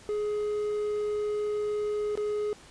triangle tone with dropouts, 419.3 Hz, G#4, 17 cents sharp, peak -25 dBFS, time 0.09-2.53 s, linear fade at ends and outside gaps 0 ms, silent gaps 2.154-2.175 s, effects pink hiss -52 dBFS RMS until 2.7 s + resampled to 22050 Hz

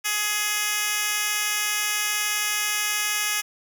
10% pulse tone with high-pass filter, 418.9 Hz, G#4, 15 cents sharp, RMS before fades -25 dBFS, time 0.04-3.42 s, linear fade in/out 20 ms, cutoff 2400 Hz, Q 0.58, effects none

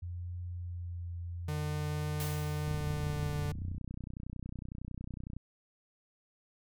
sine tone with vibrato, 87.31 Hz, F2, in tune, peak -37 dBFS, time 0.02-3.78 s, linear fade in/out 10 ms, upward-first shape triangle, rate 0.64 Hz, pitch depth 22 cents each way
45% pulse tone with pitch glide, 150.3 to 147.12 Hz, D3 to D3, +40 to +3 cents, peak -34 dBFS, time 1.48-3.52 s, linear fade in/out 5 ms, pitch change -37 cents, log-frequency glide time 2.61-3.4 s
white noise with exponential decay, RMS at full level -40 dBFS, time 2.2-2.99 s, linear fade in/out 1 ms, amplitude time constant 170 ms
click train, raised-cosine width 5 ms, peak -29 dBFS, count 84, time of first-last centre 2.68-5.366 s, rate 30.9 Hz
effects none

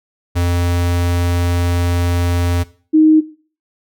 square / sine tone pair in turn, 87.31 / 312.2 Hz, F2 / D#4, 0 / +6 cents, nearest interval octave + minor seventh, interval 2206 cents, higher second, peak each -14 / -6 dBFS, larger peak second, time 0.35-2.64 / 2.93-3.21 s, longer first, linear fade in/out 20 ms, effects noise-tail reverb RT60 0.4 s tail -17 dB re dry

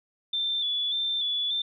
sine tone with vibrato, 3500 Hz, A7, 10 cents flat, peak -25 dBFS, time 0.33-1.62 s, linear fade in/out 5 ms, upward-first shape square, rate 1.7 Hz, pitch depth 33 cents each way, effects none

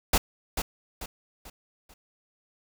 pink noise with echo, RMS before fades -21 dBFS, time 0.13-0.18 s, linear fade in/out 5 ms, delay 440 ms, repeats 4, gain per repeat -8 dB, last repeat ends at 1.94 s, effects none

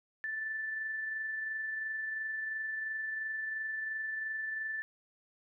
sine tone with amplitude modulation, 1760 Hz, A6, in tune, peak -33 dBFS, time 0.24-4.82 s, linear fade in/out 0 ms, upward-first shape sine, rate 22.9 Hz, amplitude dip 30%, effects none

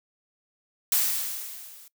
blue noise with level ramp, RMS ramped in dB -21 to -50 dBFS, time 0.92-1.88 s, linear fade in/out 2 ms, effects noise-tail reverb RT60 0.1 s tail -21 dB re dry

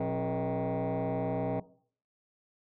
sine tone with frequency modulation, 181.5 Hz, F#3, 33 cents flat, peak -26 dBFS, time 0-1.6 s, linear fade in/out 5 ms, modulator 151 Hz, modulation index 4, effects noise-tail reverb RT60 0.5 s tail -20 dB re dry + tanh soft clip ceiling -28 dBFS

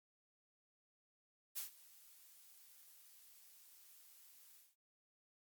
blue noise with ADSR envelope, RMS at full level -42 dBFS, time 1.55-4.76 s, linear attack 27 ms, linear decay 120 ms, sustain -21 dB, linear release 200 ms, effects Opus 48 kbps

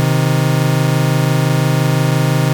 40% pulse tone pair together, 130.81 / 156.65 Hz, C3 / D#3, 0 / +12 cents, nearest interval minor third, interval 312 cents, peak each -13 / -14 dBFS, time 0-2.53 s, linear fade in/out 0 ms, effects none

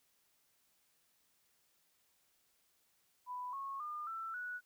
sine tone with pitch steps, 993 / 1095.5 / 1208.5 / 1333.2 / 1470.7 Hz, B5 / C#6 / D6 / E6 / F#6, +9 / -21 / +49 / +19 / -11 cents, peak -40 dBFS, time 3.26-4.61 s, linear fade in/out 50 ms, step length 270 ms, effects white hiss -75 dBFS RMS until 4.65 s

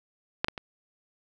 clicks, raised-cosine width 0.3 ms, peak -8 / -12 / -20 dBFS, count 3, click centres 0.445 / 0.484 / 0.578 s, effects none

